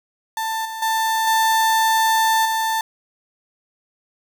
35% pulse tone with level steps, 889 Hz, A5, 18 cents sharp, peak -20 / -26 / -16 / -13 / -17 dBFS, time 0.37-2.81 s, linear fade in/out 2 ms, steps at 0.65 / 0.82 / 1.27 / 2.45 s, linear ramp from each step 5 ms, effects none

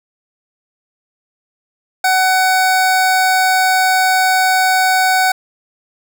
25% pulse tone, 750 Hz, F#5, 23 cents sharp, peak -7 dBFS, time 2.04-5.32 s, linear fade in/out 5 ms, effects none

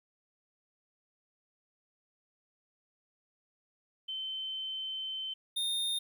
sine / square tone pair in turn, 3080 / 3656 Hz, G7 / A#7, -31 / -34 cents, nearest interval minor third, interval 297 cents, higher second, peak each -35 / -31 dBFS, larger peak second, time 4.08-5.34 / 5.56-5.99 s, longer first, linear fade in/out 10 ms, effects 12-bit

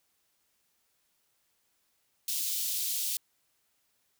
white high-pass noise, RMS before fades -32 dBFS, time 2.28-3.17 s, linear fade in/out 2 ms, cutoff 3200 Hz, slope 24 dB/octave, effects white hiss -74 dBFS RMS until 4.19 s

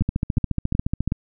two click trains, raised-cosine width 5 ms, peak -9 / -9 dBFS, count 16 / 4, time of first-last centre 0.02-1.076 / 0.01-1.121 s, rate 14.2 / 2.7 Hz, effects none

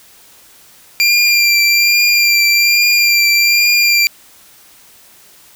25% pulse tone with vibrato, 2380 Hz, D7, 22 cents sharp, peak -5 dBFS, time 1-4.07 s, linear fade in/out 0 ms, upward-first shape triangle, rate 1.2 Hz, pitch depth 23 cents each way, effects white hiss -44 dBFS RMS until 5.55 s

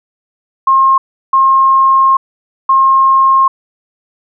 sine tone bursts at uneven times, 1070 Hz, C6, 38 cents sharp, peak -5 dBFS, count 3, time 0.67-0.98 / 1.33-2.17 / 2.69-3.48 s, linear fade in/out 5 ms, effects none

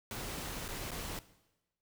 pink noise with dropouts, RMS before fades -41 dBFS, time 0.11-1.19 s, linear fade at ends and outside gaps 1 ms, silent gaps 0.681-0.687 / 0.908-0.916 s, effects noise-tail reverb RT60 1.0 s tail -17 dB re dry

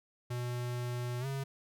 square tone with pitch glide, 122.3 to 136.49 Hz, B2 to C#3, -16 to -26 cents, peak -35 dBFS, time 0.3-1.44 s, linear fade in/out 10 ms, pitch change +190 cents, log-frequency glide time 1.2-1.26 s, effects none

